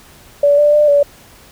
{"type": "tone with pitch steps", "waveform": "sine", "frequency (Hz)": [575, 589, 596, 574], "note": ["D5", "D5", "D5", "D5"], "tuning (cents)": [-37, 5, 25, -40], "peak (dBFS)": -7, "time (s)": [0.43, 1.03], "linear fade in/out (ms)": 5, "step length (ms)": 150, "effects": ["pink hiss -43 dBFS RMS until 1.51 s"]}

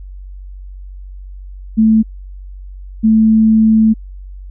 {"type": "tone pair in turn", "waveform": "sine", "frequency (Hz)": [220, 220], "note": ["A3", "A3"], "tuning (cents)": [0, 0], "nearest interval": "unison", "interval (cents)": 0, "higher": "neither", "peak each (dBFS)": [-6, -6], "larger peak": "neither", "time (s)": [[1.77, 2.03], [3.03, 3.94]], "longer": "second", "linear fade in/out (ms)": 20, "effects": ["added 47 Hz sine -28 dBFS peak until 4.5 s"]}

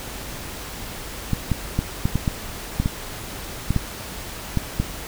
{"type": "clicks", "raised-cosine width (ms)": 5, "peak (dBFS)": -7, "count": 12, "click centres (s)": [1.333, 1.517, 1.79, 2.055, 2.156, 2.278, 2.8, 2.859, 3.706, 3.763, 4.573, 4.8], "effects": ["added 50 Hz sine -42 dBFS peak until 5.07 s", "pink hiss -34 dBFS RMS until 5.07 s"]}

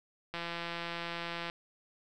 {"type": "click train", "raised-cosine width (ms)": 0.3, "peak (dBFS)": -22, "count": 198, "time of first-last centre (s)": [0.34, 1.499], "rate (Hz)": 170, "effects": []}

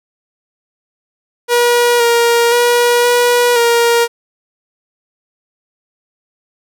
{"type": "tone with pitch steps", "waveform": "sawtooth", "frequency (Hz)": [480.5, 470.2, 481.1, 484.6, 470], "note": ["B4", "A#4", "B4", "B4", "A#4"], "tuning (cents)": [-48, 15, -45, -33, 14], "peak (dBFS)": -5, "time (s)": [1.48, 4.08], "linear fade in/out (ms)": 50, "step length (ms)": 520, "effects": []}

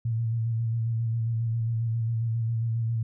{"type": "tone with vibrato", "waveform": "sine", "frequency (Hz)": 114.4, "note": "A#2", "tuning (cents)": -32, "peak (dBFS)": -24, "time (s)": [0.05, 3.03], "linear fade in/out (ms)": 5, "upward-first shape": "square", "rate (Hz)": 7.4, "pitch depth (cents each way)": 29, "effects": []}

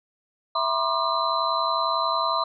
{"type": "tone cluster", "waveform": "sine", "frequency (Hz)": [660, 967, 1058, 1196, 4033], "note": ["E5", "B5", "C6", "D6", "B7"], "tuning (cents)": [2, -37, 19, 31, 36], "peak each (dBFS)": [-29, -28, -27, -26, -30], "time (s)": [0.55, 2.44], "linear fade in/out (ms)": 5, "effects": []}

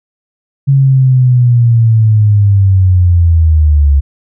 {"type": "linear sweep", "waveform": "sine", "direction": "down", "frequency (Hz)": [138.59, 68.8], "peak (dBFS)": -4, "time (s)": [0.67, 4.01], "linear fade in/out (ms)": 20, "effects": []}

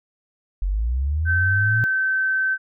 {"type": "linear sweep", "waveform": "sine", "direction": "up", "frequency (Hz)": [43.65, 116.54], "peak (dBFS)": -19, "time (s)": [0.62, 1.84], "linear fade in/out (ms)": 0}
{"type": "tone", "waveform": "sine", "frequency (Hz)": 1541, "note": "G6", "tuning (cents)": -30, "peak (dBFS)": -18, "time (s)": [1.25, 2.58], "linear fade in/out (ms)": 50}
{"effects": []}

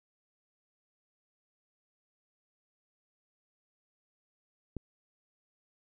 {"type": "click", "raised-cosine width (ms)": 3, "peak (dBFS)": -24, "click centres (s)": 4.767, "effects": []}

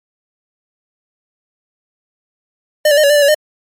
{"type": "tone with pitch steps", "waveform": "square", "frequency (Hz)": [605, 575, 611, 566, 591, 583, 565, 608], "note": ["D#5", "D5", "D#5", "C#5", "D5", "D5", "C#5", "D#5"], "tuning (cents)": [-49, -37, -32, 36, 11, -13, 33, -40], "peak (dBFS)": -8, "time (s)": [2.85, 3.346], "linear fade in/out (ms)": 5, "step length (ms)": 62, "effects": ["MP3 64 kbps"]}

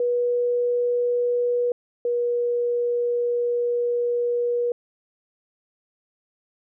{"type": "tone pair in turn", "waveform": "sine", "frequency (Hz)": [485.4, 480.7], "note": ["B4", "B4"], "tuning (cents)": [-30, -47], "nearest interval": "unison", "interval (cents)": 17, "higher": "first", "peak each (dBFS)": [-19, -20], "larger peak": "first", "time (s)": [[0, 1.72], [2.05, 4.72]], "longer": "second", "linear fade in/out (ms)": 2, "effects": []}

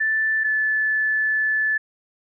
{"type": "tone pair in turn", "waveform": "sine", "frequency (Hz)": [1760, 1738.8], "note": ["A6", "A6"], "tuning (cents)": [0, -21], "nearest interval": "unison", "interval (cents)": 21, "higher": "first", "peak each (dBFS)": -18, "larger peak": "neither", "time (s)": [[0, 0.44], [0.44, 1.78]], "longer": "second", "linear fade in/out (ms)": 10, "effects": []}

